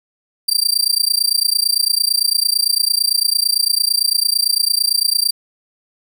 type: tone with amplitude modulation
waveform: sawtooth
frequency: 4699 Hz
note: D8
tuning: in tune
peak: -7 dBFS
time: 0.48-5.31 s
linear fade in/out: 10 ms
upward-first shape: sine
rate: 28.9 Hz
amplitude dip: 100%
effects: none